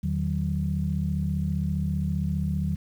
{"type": "tone cluster", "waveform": "sine", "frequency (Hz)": [81.1, 152.9, 188], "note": ["E2", "D#3", "F#3"], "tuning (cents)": [-28, -30, 28], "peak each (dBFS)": -28, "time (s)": [0.03, 2.76], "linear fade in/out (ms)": 10, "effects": ["tanh soft clip ceiling -14 dBFS", "9-bit"]}